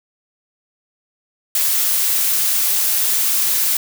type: noise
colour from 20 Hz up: blue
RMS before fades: -17 dBFS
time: 1.55-3.77 s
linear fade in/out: 2 ms
effects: none